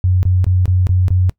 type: tone bursts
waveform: sine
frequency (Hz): 91.6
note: F#2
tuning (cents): -17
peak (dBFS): -10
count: 6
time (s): 0.04-1.295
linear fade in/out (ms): 0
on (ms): 190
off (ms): 23
effects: noise-tail reverb RT60 0.1 s tail -21 dB re dry